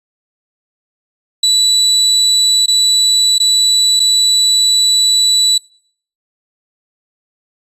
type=tone with dropouts; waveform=35% pulse; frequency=3951 Hz; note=B7; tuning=in tune; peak=-6 dBFS; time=1.43-5.58 s; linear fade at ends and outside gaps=5 ms; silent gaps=2.661-2.68 / 3.383-3.4 / 3.996-4 s; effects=noise-tail reverb RT60 0.6 s tail -26 dB re dry + resampled to 32000 Hz